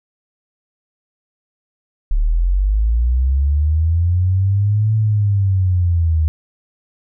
sine linear two-way sweep, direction up then down, 34.94 to 110 to 77.1 Hz, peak -12 dBFS, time 2.11-6.28 s, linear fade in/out 0 ms, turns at 4.95 s, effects none

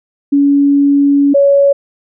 sine tone pair in turn, 282.6 / 560.6 Hz, C#4 / C#5, +34 / +19 cents, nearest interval octave, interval 1185 cents, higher second, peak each -6 / -5 dBFS, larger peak second, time 0.32-1.34 / 1.34-1.73 s, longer first, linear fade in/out 10 ms, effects none

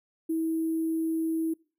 sine tone with sample-and-hold, 323.4 Hz, E4, 33 cents flat, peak -25 dBFS, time 0.29-1.54 s, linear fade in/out 10 ms, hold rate 11025 Hz, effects noise-tail reverb RT60 0.4 s tail -25 dB re dry

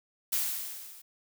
blue noise with level ramp, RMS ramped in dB -27 to -51 dBFS, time 0.32-1.02 s, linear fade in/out 10 ms, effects none

